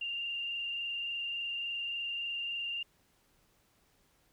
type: tone with frequency modulation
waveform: sine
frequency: 2794 Hz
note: F7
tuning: in tune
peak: -34 dBFS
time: 0.01-2.83 s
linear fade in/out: 5 ms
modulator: 23.5 Hz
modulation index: 1.7
effects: pink hiss -70 dBFS RMS until 4.32 s